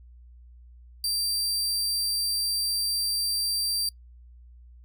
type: tone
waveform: sawtooth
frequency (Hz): 4699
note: D8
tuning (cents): 0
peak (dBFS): -22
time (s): 1.04-3.89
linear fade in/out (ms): 2
effects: noise-tail reverb RT60 0.1 s tail -24 dB re dry + added 60 Hz sine -47 dBFS peak until 4.84 s